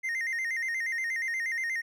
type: tone with vibrato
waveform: triangle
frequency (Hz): 1964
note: B6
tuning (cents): -10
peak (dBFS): -27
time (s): 0.03-1.82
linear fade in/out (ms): 20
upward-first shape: square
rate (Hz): 8.4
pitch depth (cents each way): 100
effects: none